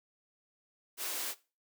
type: high-pass noise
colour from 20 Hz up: white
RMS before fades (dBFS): -37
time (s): 0.97-1.35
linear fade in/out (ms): 50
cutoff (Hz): 280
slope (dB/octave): 96
effects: noise-tail reverb RT60 0.3 s tail -18 dB re dry